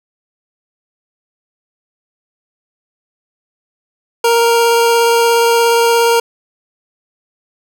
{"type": "tone with vibrato", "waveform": "25% pulse", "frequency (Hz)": 466.2, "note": "A#4", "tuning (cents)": 0, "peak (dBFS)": -5, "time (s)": [4.24, 6.2], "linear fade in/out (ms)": 5, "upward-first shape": "triangle", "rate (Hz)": 17, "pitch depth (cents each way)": 10, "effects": []}